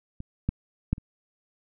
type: clicks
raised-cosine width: 5 ms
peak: -24 / -12 / -10 / -29 dBFS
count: 4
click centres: 0.204 / 0.49 / 0.93 / 0.981 s
effects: none